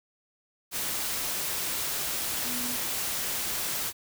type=tone in noise; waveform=sine; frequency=246 Hz; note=B3; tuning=7 cents flat; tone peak=-37 dBFS; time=2.44-2.78 s; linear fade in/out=50 ms; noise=white; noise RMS=-31 dBFS; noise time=0.71-3.93 s; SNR=-9 dB; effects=none